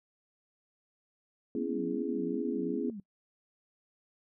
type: chord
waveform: sine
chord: C# minor seventh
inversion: third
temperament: just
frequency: 249.5 / 277.2 / 332.6 / 415.8 Hz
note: B3 / C#4 / E4 / G#4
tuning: +18 / 0 / +16 / +2 cents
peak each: -36 dBFS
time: 1.55-2.9 s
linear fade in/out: 2 ms
type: tone with vibrato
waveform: sine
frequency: 207.7 Hz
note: G#3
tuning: in tune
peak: -39 dBFS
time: 1.56-3 s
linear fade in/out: 2 ms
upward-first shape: sine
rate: 2.5 Hz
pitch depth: 280 cents each way
effects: noise-tail reverb RT60 0.1 s tail -23 dB re dry